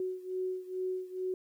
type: beating tone pair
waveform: sine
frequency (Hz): 370 / 372.3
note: F#4 / F#4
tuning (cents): 0 / +11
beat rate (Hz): 2.3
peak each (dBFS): -35 / -38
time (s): 0-1.34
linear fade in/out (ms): 2
effects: 11-bit